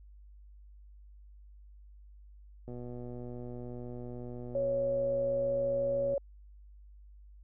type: click train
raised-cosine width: 2 ms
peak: -31 dBFS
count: 423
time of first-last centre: 2.68-6.139 s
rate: 122 Hz
type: tone with pitch glide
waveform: sine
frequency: 554 to 557.5 Hz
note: C#5 to C#5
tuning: -1 to +10 cents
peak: -28 dBFS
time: 4.55-6.18 s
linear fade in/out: 2 ms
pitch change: +11 cents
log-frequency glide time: 5.13-6.04 s
effects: added 50 Hz sine -51 dBFS peak until 7.43 s